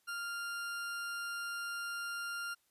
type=tone; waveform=40% pulse; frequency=1396.9 Hz; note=F6; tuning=in tune; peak=-37 dBFS; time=0.07-2.55 s; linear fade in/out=20 ms; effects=white hiss -75 dBFS RMS until 2.7 s + resampled to 32000 Hz